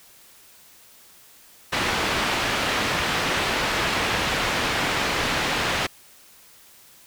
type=low-pass noise; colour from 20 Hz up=white; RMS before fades=-24 dBFS; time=1.72-5.87 s; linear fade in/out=10 ms; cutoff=2700 Hz; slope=12 dB/octave; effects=white hiss -51 dBFS RMS until 7.06 s